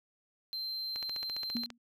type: tone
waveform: triangle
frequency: 4124 Hz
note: C8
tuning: 26 cents flat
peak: -34 dBFS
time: 0.53-1.66 s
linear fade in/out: 0 ms
type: click train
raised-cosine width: 0.2 ms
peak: -25 dBFS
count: 12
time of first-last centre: 0.96-1.703 s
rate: 14.8 Hz
type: tone with exponential decay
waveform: sine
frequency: 236.9 Hz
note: A#3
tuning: 28 cents sharp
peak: -30 dBFS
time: 1.55-1.78 s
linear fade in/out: 5 ms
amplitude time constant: 50 ms
effects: none